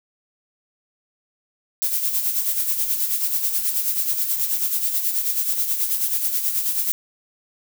violet noise with tremolo, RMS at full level -20 dBFS, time 1.82-6.92 s, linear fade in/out 0 ms, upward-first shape sine, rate 9.3 Hz, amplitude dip 55%, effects none

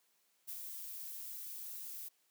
violet noise with ADSR envelope, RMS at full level -43 dBFS, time 0.47-2.09 s, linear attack 23 ms, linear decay 74 ms, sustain -3 dB, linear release 13 ms, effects white hiss -75 dBFS RMS until 2.3 s + high-pass 200 Hz 12 dB/octave

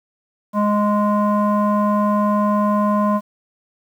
square tone with low-pass filter, 207.7 Hz, G#3, in tune, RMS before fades -17 dBFS, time 0.53-3.21 s, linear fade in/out 50 ms, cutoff 930 Hz, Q 8.6, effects 8-bit

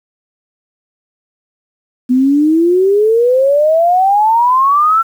sine exponential sweep, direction up, 246.9 to 1359 Hz, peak -7 dBFS, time 2.09-5.03 s, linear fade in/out 20 ms, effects 7-bit

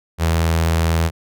sawtooth tone with notch filter, 82.1 Hz, E2, 6 cents flat, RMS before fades -17 dBFS, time 0.18-1.11 s, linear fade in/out 50 ms, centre 280 Hz, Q 1.9, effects none

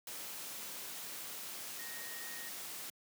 sine tone in noise, 1864.7 Hz, A#6, in tune, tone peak -49 dBFS, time 1.79-2.49 s, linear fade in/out 2 ms, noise white, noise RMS -45 dBFS, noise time 0.07-2.9 s, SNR -7 dB, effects high-pass 150 Hz 12 dB/octave

